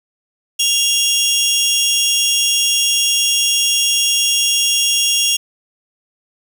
20% pulse tone pair together, 2794 / 3323 Hz, F7 / G#7, 0 / 0 cents, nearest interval minor third, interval 300 cents, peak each -11 dBFS, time 0.59-5.37 s, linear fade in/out 10 ms, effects none

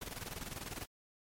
pink noise with tremolo, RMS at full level -42 dBFS, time 0.01-0.86 s, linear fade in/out 10 ms, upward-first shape square, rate 20 Hz, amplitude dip 65%, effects MP3 64 kbps

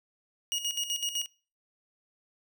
25% pulse tone with tremolo, 2877 Hz, F#7, 49 cents flat, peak -24 dBFS, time 0.52-1.26 s, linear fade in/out 0 ms, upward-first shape square, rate 7.9 Hz, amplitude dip 65%, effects noise-tail reverb RT60 0.4 s tail -25 dB re dry

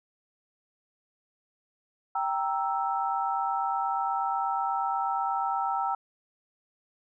sine chord, E diminished, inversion first, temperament equal, 784 / 932.3 / 1318.5 Hz, G5 / Bb5 / E6, 0 / 0 / 0 cents, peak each -29 / -31 / -31 dBFS, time 2.15-5.95 s, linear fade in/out 5 ms, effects none

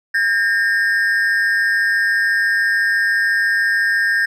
triangle ring-modulated tone, 1716 Hz, A6, 44 cents flat, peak -9 dBFS, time 0.14-4.26 s, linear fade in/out 10 ms, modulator 107 Hz, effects none

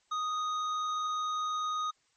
sine tone with tanh clipping, 1244.5 Hz, D#6, in tune, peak -32 dBFS, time 0.11-1.91 s, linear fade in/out 10 ms, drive 12 dB, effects white hiss -71 dBFS RMS until 2.16 s + MP3 32 kbps

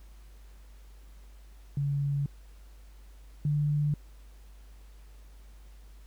sine tone pair in turn, 141.5 / 147.41 Hz, C#3 / D3, +36 / +7 cents, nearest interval minor second, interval 71 cents, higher second, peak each -26 / -24 dBFS, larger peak second, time 1.77-2.26 / 3.45-3.94 s, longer neither, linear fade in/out 2 ms, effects added 50 Hz sine -48 dBFS peak until 6.06 s + pink hiss -63 dBFS RMS until 6.06 s

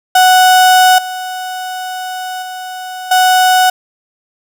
35% pulse tone with level steps, 740 Hz, F#5, in tune, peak -3 / -18 / -21 / -5 dBFS, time 0.15-3.7 s, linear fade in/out 5 ms, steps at 0.98 / 2.42 / 3.11 s, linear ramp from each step 5 ms, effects none

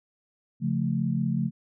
sine chord, Db augmented, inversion none, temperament equal, 138.59 / 174.61 / 220 Hz, Db3 / F3 / A3, 0 / 0 / 0 cents, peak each -28 dBFS, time 0.6-1.51 s, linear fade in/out 50 ms, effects none

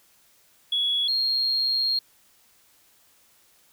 triangle tone pair in turn, 3366 / 4241 Hz, G#7 / C8, +23 / +23 cents, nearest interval major third, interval 400 cents, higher second, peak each -18 dBFS, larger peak neither, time 0.72-1.08 / 1.08-1.99 s, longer second, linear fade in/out 5 ms, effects tanh soft clip ceiling -19 dBFS + white hiss -60 dBFS RMS until 3.72 s

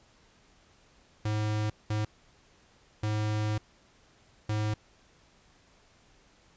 square tone bursts at uneven times, 106.8 Hz, G#2, 49 cents sharp, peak -28 dBFS, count 4, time 1.25-1.7 / 1.9-2.05 / 3.03-3.58 / 4.49-4.74 s, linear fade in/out 5 ms, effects pink hiss -62 dBFS RMS until 6.56 s + resampled to 16000 Hz

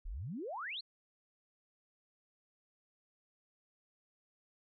sine exponential sweep, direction up, 31.94 to 4469 Hz, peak -39 dBFS, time 0.05-0.81 s, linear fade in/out 10 ms, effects none

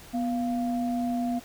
sine tone pair together, 245 / 695 Hz, B3 / F5, -14 / -9 cents, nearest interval octave + tritone, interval 1805 cents, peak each -26 / -32 dBFS, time 0.13-1.4 s, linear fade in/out 20 ms, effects pink hiss -48 dBFS RMS until 1.44 s

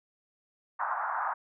pink band-pass noise, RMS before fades -32 dBFS, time 0.79-1.34 s, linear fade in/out 10 ms, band 770 to 1500 Hz, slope 48 dB/octave, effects none

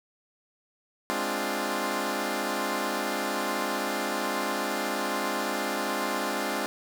10% pulse chord, D half-diminished seventh, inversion second, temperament equal, 207.7 / 261.6 / 293.7 / 349.2 Hz, Ab3 / C4 / D4 / F4, 0 / 0 / 0 / 0 cents, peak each -25 dBFS, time 1.1-6.66 s, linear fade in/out 0 ms, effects none

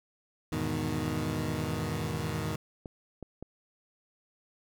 20% pulse chord, E major seventh, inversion none, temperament equal, 82.41 / 103.83 / 123.47 / 155.56 Hz, E2 / G#2 / B2 / D#3, 0 / 0 / 0 / 0 cents, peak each -33 / -32 / -32 / -29 dBFS, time 0.52-2.56 s, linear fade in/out 5 ms
clicks, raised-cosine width 2 ms, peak -27 dBFS, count 3, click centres 2.858 / 3.227 / 3.426 s
effects none

